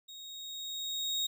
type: tone with level ramp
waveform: 35% pulse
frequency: 3758 Hz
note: A#7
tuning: 13 cents sharp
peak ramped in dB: -44 to -27 dBFS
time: 0.08-1.27 s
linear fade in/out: 10 ms
effects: none